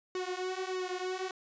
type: tone with flanger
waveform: sawtooth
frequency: 370 Hz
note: F#4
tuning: in tune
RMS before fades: -36 dBFS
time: 0.15-1.31 s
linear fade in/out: 2 ms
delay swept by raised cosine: 1.2 to 6.6 ms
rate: 1.6 Hz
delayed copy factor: -0.9
effects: resampled to 16000 Hz